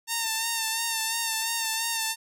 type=tone with vibrato; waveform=5% pulse; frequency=905 Hz; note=A5; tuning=48 cents sharp; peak=-14 dBFS; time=0.07-2.16 s; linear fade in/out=50 ms; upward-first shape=sine; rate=2.9 Hz; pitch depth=37 cents each way; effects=none